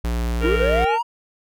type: tone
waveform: square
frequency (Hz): 58.6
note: A#1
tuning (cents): +10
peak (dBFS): -21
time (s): 0.04-0.85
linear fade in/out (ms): 5
type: harmonic tone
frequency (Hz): 463.2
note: A#4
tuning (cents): -11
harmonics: 1 / 3 / 4 / 5 / 6 / 7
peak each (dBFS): -21 / -27 / -33 / -32 / -32 / -39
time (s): 0.4-0.99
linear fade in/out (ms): 50
type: linear sweep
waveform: triangle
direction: up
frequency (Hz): 293.7 to 970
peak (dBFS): -17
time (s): 0.43-1.03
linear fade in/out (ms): 20
effects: none